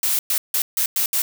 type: noise bursts at uneven times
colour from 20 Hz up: blue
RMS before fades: -20 dBFS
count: 6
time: 0.03-0.19 / 0.3-0.38 / 0.54-0.62 / 0.77-0.86 / 0.96-1.06 / 1.13-1.22 s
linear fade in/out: 2 ms
effects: none